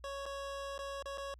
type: tone with dropouts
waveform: 25% pulse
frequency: 554.4 Hz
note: C#5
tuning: in tune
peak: -36 dBFS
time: 0.04-1.34 s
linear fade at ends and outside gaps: 1 ms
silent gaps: 0.256-0.262 / 0.779-0.79 / 1.025-1.057 / 1.175-1.181 s
effects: added 60 Hz sine -54 dBFS peak until 1.39 s + low-pass 8000 Hz 12 dB/octave